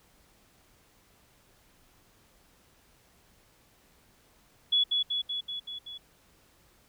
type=tone with echo; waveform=sine; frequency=3391 Hz; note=G#7; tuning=35 cents sharp; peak=-21 dBFS; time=4.72-4.84 s; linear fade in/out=10 ms; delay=190 ms; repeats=6; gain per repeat=-3 dB; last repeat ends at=5.98 s; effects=pink hiss -63 dBFS RMS until 6.88 s